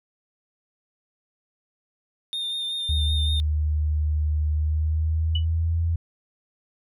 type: tone with vibrato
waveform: triangle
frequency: 3638 Hz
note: A#7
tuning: 43 cents flat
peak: -25 dBFS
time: 2.33-3.4 s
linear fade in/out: 0 ms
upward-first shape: sine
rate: 5.3 Hz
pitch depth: 20 cents each way
type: tone with pitch glide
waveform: sine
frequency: 76 to 83.36 Hz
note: D#2 to E2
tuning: -40 to +20 cents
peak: -20 dBFS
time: 2.89-5.96 s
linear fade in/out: 5 ms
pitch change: +160 cents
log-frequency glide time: 4.52-5.82 s
type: tone with exponential decay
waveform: sine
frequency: 2960 Hz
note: F#7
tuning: in tune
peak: -23 dBFS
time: 5.35-5.45 s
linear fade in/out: 5 ms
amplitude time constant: 21 ms
effects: none